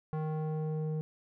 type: tone with low-pass filter sweep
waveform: square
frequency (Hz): 155.56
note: D#3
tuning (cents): 0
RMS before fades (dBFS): -34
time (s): 0.13-1.01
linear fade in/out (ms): 0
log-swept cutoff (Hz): 1000 to 400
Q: 1.3
effects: none